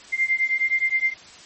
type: beating tone pair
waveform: sine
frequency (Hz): 2093 / 2102.6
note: C7 / C7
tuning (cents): 0 / +8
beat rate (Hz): 9.6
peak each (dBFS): -22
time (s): 0.12-1.14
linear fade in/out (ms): 20
effects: white hiss -45 dBFS RMS until 1.45 s + MP3 32 kbps